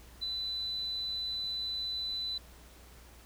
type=tone with ADSR envelope; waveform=sine; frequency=3997 Hz; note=B7; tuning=20 cents sharp; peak=-30 dBFS; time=0.21-2.38 s; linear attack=24 ms; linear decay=5 ms; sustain=-3 dB; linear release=4 ms; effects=added 60 Hz sine -54 dBFS peak until 3.25 s + pink hiss -57 dBFS RMS until 3.25 s